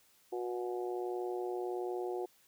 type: harmonic tone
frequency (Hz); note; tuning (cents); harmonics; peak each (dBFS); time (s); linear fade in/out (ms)
121.3; B2; -31; 3 / 4 / 5 / 6 / 7; -36 / -43 / -52 / -43 / -49; 0.32-2.26; 10
effects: white hiss -67 dBFS RMS until 2.47 s